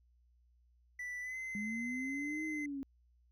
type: tone with pitch glide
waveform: triangle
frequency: 1975.5 to 2057 Hz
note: B6 to C7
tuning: 0 to -30 cents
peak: -38 dBFS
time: 0.99-2.66 s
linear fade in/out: 5 ms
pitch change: +70 cents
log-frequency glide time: 1.21-1.37 s
type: linear two-way sweep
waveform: sine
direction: up then down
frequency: 201.7 to 315.7 to 268.9 Hz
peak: -38 dBFS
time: 1.55-2.83 s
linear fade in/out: 0 ms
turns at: 2.45 s
effects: added 60 Hz sine -66 dBFS peak until 3.31 s